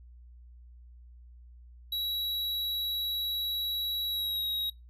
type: tone with pitch glide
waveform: square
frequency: 3890 to 3812 Hz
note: B7 to A#7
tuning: -27 to +38 cents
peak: -30 dBFS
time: 1.92-4.7 s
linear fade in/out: 5 ms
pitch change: -35 cents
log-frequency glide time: 4.08-4.46 s
effects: noise-tail reverb RT60 0.2 s tail -25 dB re dry + added 60 Hz sine -49 dBFS peak until 4.89 s